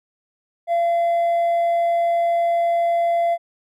triangle tone with hard clipping, 683 Hz, F5, 39 cents flat, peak -15 dBFS, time 0.67-3.38 s, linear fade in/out 50 ms, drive 1 dB, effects none

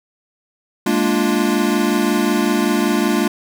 square chord, Bb dominant seventh, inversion third, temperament equal, 207.7 / 233.1 / 293.7 / 349.2 Hz, Ab3 / Bb3 / D4 / F4, 0 / 0 / 0 / 0 cents, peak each -21 dBFS, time 0.86-3.28 s, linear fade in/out 5 ms, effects none

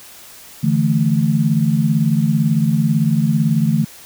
sine chord, D suspended second, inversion none, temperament equal, 146.83 / 164.81 / 220 Hz, D3 / E3 / A3, 0 / 0 / 0 cents, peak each -17 dBFS, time 0.63-3.85 s, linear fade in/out 10 ms, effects white hiss -40 dBFS RMS until 4.05 s

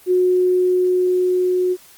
sine tone with level ramp, 364.6 Hz, F#4, 25 cents flat, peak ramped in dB -12 to -15 dBFS, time 0.06-1.77 s, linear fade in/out 50 ms, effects white hiss -47 dBFS RMS until 1.97 s + Opus 24 kbps

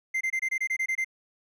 triangle tone bursts, 2085 Hz, C7, 7 cents flat, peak -23 dBFS, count 10, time 0.14-1.046 s, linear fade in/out 10 ms, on 69 ms, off 24 ms, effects none

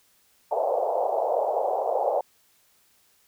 pink band-pass noise, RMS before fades -25 dBFS, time 0.51-2.21 s, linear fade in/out 5 ms, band 490 to 820 Hz, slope 48 dB/octave, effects white hiss -63 dBFS RMS until 3.27 s

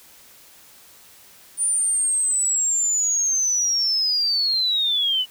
sine linear sweep, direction down, 9397 to 2941 Hz, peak -18 dBFS, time 1.57-5.26 s, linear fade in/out 50 ms, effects white hiss -49 dBFS RMS until 5.3 s

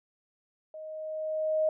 sine tone with level ramp, 625 Hz, D#5, 8 cents sharp, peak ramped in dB -40 to -22 dBFS, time 0.74-1.69 s, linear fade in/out 2 ms, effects none

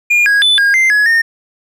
triangle tone with pitch steps, 2420 / 1648 / 3496 / 1625 / 2083 / 1686 / 1831 Hz, D#7 / G#6 / A7 / G#6 / C7 / G#6 / A#6, -49 / -14 / -12 / -38 / -8 / +26 / -32 cents, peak -6 dBFS, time 0.1-1.22 s, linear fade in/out 10 ms, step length 160 ms, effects none

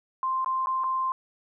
sine tone with dropouts, 1046.5 Hz, C6, in tune, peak -24 dBFS, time 0.23-1.12 s, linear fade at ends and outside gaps 1 ms, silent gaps 0.446-0.46 / 0.66-0.67 / 0.837-0.841 s, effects none

